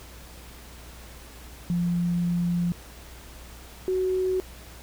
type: tone pair in turn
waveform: sine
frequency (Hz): 174 / 372.4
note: F3 / F#4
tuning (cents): -6 / +11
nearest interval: octave + minor second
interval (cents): 1317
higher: second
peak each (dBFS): -22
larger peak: neither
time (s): 1.7-2.72 / 3.88-4.4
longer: first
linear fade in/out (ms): 0
effects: added 60 Hz sine -45 dBFS peak until 4.82 s + pink hiss -47 dBFS RMS until 4.82 s